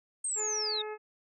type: linear sweep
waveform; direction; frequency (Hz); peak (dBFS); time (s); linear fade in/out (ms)
sine; down; 8570 to 3600; -30; 0.24-0.82; 5
type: harmonic tone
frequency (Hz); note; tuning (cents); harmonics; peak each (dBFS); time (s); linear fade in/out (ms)
426.9; G#4; +48; 1 / 2 / 3 / 4 / 5 / 6; -37 / -43 / -47 / -49 / -51 / -53; 0.35-0.98; 50
effects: none